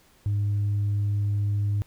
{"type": "tone", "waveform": "sine", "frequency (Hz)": 102.3, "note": "G#2", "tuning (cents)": -26, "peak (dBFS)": -20, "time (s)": [0.26, 1.82], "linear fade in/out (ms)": 0, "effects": ["tanh soft clip ceiling -20 dBFS", "pink hiss -59 dBFS RMS until 1.86 s"]}